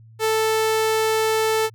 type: tone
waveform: sawtooth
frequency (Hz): 440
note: A4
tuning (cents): 0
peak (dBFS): -14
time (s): 0.19-1.7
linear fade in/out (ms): 50
effects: added 112 Hz sine -44 dBFS peak until 1.74 s